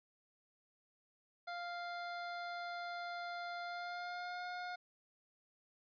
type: tone with pitch glide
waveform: 25% pulse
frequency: 698 to 717.2 Hz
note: F5 to F5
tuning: -1 to +46 cents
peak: -38 dBFS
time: 1.47-4.76 s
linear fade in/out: 10 ms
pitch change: +47 cents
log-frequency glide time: 3.63-4.46 s
effects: resampled to 11025 Hz